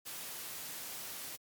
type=noise; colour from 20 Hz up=white; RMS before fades=-44 dBFS; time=0.05-1.37 s; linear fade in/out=20 ms; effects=high-pass 100 Hz 12 dB/octave + Opus 48 kbps